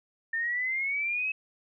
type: exponential sweep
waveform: sine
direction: up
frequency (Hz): 1800 to 2590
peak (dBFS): -27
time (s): 0.33-1.32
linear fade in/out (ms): 5
effects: none